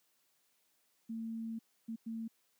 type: tone bursts at uneven times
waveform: sine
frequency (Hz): 225.9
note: A3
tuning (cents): +46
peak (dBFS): -37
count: 3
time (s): 1.09-1.59 / 1.88-1.96 / 2.06-2.28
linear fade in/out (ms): 10
effects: white hiss -75 dBFS RMS until 2.59 s + high-pass 150 Hz 12 dB/octave